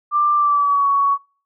sine tone with pitch glide, 1184 to 1119.5 Hz, D6 to C#6, +14 to +17 cents, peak -13 dBFS, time 0.11-1.18 s, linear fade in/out 50 ms, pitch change -97 cents, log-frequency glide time 0.35-0.87 s, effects noise-tail reverb RT60 0.4 s tail -21 dB re dry

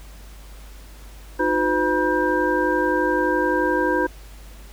sine tone cluster, 308.8 / 360.4 / 507 / 962 / 1575 Hz, D#4 / F#4 / B4 / B5 / G6, -13 / -45 / +45 / -46 / +8 cents, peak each -24 dBFS, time 1.39-4.07 s, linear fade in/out 10 ms, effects added 50 Hz sine -39 dBFS peak until 4.72 s + pink hiss -48 dBFS RMS until 4.72 s

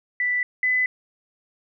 sine tone pair in turn, 1978 / 2008 Hz, B6 / B6, +2 / +28 cents, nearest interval unison, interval 26 cents, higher second, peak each -20 / -18 dBFS, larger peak second, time 0.2-0.43 / 0.63-0.86 s, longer neither, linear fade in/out 2 ms, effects none

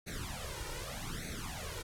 pink noise with flanger, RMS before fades -41 dBFS, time 0.06-1.83 s, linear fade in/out 20 ms, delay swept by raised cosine 0.48 to 2.18 ms, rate 0.83 Hz, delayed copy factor +1, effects low-pass 12000 Hz 12 dB/octave

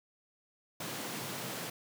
pink high-pass noise, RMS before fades -40 dBFS, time 0.8-1.7 s, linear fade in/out 5 ms, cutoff 110 Hz, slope 96 dB/octave, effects none

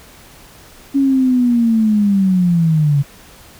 sine linear sweep, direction down, 278.8 to 138.59 Hz, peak -10 dBFS, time 0.94-3.03 s, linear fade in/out 20 ms, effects pink hiss -42 dBFS RMS until 3.59 s

